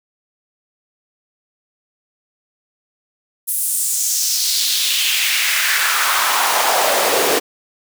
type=noise with high-pass filter sweep; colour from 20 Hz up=pink; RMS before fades=-17 dBFS; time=3.47-7.4 s; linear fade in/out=20 ms; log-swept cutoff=11000 to 410 Hz; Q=2.3; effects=none